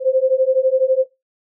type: beating tone pair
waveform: sine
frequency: 516 / 528 Hz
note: C5 / C5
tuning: -24 / +16 cents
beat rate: 12 Hz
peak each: -17 / -16 dBFS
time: 0-1.06 s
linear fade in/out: 50 ms
effects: noise-tail reverb RT60 0.2 s tail -17 dB re dry